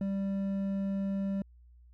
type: tone with hard clipping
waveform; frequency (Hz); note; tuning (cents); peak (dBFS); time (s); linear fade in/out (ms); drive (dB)
triangle; 196; G3; 0; -31; 0.01-1.42; 2; 9
effects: added 60 Hz sine -54 dBFS peak until 1.93 s